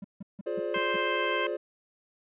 triangle tone bursts, 197.6 Hz, G3, 14 cents sharp, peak -34 dBFS, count 6, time 0.02-0.964 s, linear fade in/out 5 ms, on 24 ms, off 160 ms
triangle chord, D half-diminished seventh, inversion first, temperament just, 352.4 / 422.9 / 528.6 / 587.3 Hz, F4 / Ab4 / C5 / D5, +16 / +31 / +18 / 0 cents, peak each -33 dBFS, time 0.46-1.57 s, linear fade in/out 10 ms
harmonic tone, 524 Hz, C5, 2 cents sharp, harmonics 2 / 3 / 4 / 5 / 6, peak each -32 / -34 / -35 / -36 / -37 dBFS, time 0.74-1.47 s, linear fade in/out 5 ms
effects resampled to 8000 Hz

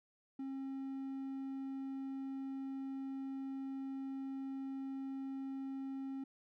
triangle tone, 269.3 Hz, C#4, 50 cents flat, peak -38 dBFS, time 0.39-6.24 s, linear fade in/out 5 ms, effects none

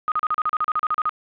sine tone bursts, 1244.5 Hz, D#6, in tune, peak -18 dBFS, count 14, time 0.08-1.093 s, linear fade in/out 0 ms, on 38 ms, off 37 ms, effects resampled to 8000 Hz + 8-bit

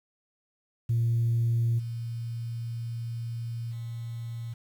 sine tone with level steps, 116.54 Hz, A#2, in tune, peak -21 / -31 / -33 dBFS, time 0.89-4.54 s, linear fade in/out 10 ms, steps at 1.78 / 3.71 s, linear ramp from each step 20 ms, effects tanh soft clip ceiling -19 dBFS + 9-bit

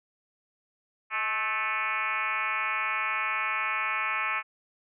sine tone with frequency modulation, 1760 Hz, A6, in tune, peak -26 dBFS, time 1.1-4.43 s, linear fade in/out 50 ms, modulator 226 Hz, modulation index 3.4, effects none

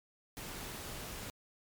pink noise, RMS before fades -44 dBFS, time 0.37-1.3 s, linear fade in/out 0 ms, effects MP3 96 kbps

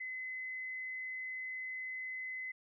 sine tone, 2034 Hz, C7, 50 cents flat, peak -39 dBFS, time 0-2.52 s, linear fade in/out 10 ms, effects none

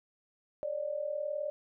sine tone pair together, 559 / 598.6 Hz, C#5 / D5, +14 / +33 cents, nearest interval minor second, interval 119 cents, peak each -37 / -34 dBFS, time 0.63-1.5 s, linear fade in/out 0 ms, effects none

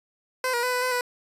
15% pulse tone with pitch steps, 512 / 477.7 / 501 / 497.3 / 507 / 493.1 Hz, C5 / A#4 / B4 / B4 / B4 / B4, -38 / +42 / +25 / +12 / +45 / -3 cents, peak -17 dBFS, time 0.44-1.01 s, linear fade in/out 2 ms, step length 95 ms, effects resampled to 32000 Hz

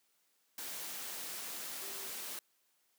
sine tone in noise, 392 Hz, G4, in tune, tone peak -54 dBFS, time 1.82-2.08 s, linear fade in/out 2 ms, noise white, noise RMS -43 dBFS, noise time 0.58-2.39 s, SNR -14 dB, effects white hiss -75 dBFS RMS until 2.98 s + high-pass 200 Hz 12 dB/octave

